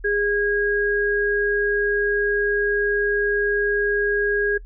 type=tone pair together; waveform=sine; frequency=410.7 / 1640 Hz; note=G#4 / G#6; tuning=-19 / -22 cents; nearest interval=2 octaves; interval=2397 cents; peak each=-21 dBFS; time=0.04-4.58 s; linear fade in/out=10 ms; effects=noise-tail reverb RT60 0.1 s tail -21 dB re dry + added 41 Hz sine -36 dBFS peak until 4.65 s